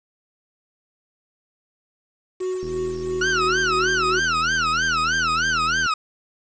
triangle tone with tremolo, 370 Hz, F#4, in tune, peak -20 dBFS, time 2.4-4.2 s, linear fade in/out 10 ms, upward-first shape sine, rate 3 Hz, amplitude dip 45%
click train, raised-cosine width 3 ms, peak -24 dBFS, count 263, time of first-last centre 2.63-5.861 s, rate 81.1 Hz
40% pulse tone with vibrato, 1405 Hz, F6, 10 cents sharp, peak -18 dBFS, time 3.21-5.94 s, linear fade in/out 5 ms, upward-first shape sine, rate 3.2 Hz, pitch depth 210 cents each way
effects resampled to 16000 Hz + 7-bit

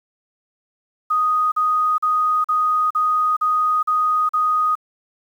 sine tone bursts, 1244.5 Hz, D#6, in tune, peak -15 dBFS, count 8, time 1.1-4.754 s, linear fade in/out 10 ms, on 420 ms, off 42 ms, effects 8-bit

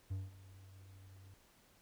triangle tone with ADSR envelope, 95.6 Hz, G2, 43 cents flat, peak -34 dBFS, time 0.1-1.34 s, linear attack 15 ms, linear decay 190 ms, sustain -19 dB, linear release 3 ms, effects pink hiss -68 dBFS RMS until 1.81 s

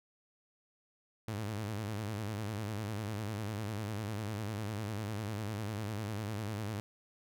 sawtooth tone with vibrato, 105.8 Hz, G#2, 33 cents sharp, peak -32 dBFS, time 1.28-6.8 s, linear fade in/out 0 ms, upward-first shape square, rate 10 Hz, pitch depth 84 cents each way, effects none

